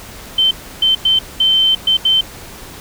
sine tone bursts at uneven times, 3093 Hz, G7, 24 cents flat, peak -9 dBFS, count 6, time 0.38-0.51 / 0.82-0.95 / 1.05-1.19 / 1.4-1.75 / 1.87-1.97 / 2.05-2.21 s, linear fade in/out 5 ms, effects pink hiss -34 dBFS RMS until 2.8 s

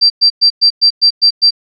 sine tone bursts, 4699 Hz, D8, in tune, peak -4 dBFS, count 8, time 0.01-1.508 s, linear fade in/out 20 ms, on 91 ms, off 110 ms, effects none

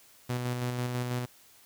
sawtooth tone with tremolo, 123.47 Hz, B2, in tune, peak -25 dBFS, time 0.29-1.26 s, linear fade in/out 10 ms, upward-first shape square, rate 6.1 Hz, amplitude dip 30%, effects white hiss -58 dBFS RMS until 1.65 s

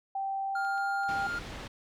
sine tone with pitch glide, 780 to 790.9 Hz, G5 to G5, -9 to +15 cents, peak -30 dBFS, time 0.15-1.27 s, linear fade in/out 5 ms, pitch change +24 cents, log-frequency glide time 0.44-0.86 s
triangle tone, 1406 Hz, F6, 11 cents sharp, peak -30 dBFS, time 0.55-1.39 s, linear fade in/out 5 ms
clicks, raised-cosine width 0.2 ms, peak -37 dBFS, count 4, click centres 0.649 / 0.779 / 1.035 / 1.41 s
pink low-pass noise, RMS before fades -42 dBFS, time 1.08-1.68 s, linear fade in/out 10 ms, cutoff 4400 Hz, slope 12 dB/octave
effects none

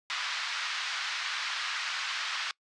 pink band-pass noise, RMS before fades -34 dBFS, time 0.1-2.51 s, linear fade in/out 0 ms, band 1200 to 5100 Hz, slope 24 dB/octave, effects noise-tail reverb RT60 0.1 s tail -24 dB re dry + resampled to 22050 Hz

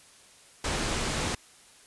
pink low-pass noise, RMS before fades -30 dBFS, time 0.64-1.35 s, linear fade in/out 5 ms, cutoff 9400 Hz, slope 24 dB/octave, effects white hiss -55 dBFS RMS until 1.86 s + resampled to 24000 Hz

